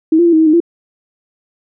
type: tone with pitch steps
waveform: sine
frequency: 319 / 344.9 / 339.5 / 316.6 / 320.1 / 307.8 / 340.4 Hz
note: D#4 / F4 / F4 / D#4 / D#4 / D#4 / F4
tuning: +43 / -22 / -49 / +30 / +49 / -19 / -44 cents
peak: -6 dBFS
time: 0.12-0.603 s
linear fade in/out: 5 ms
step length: 69 ms
effects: none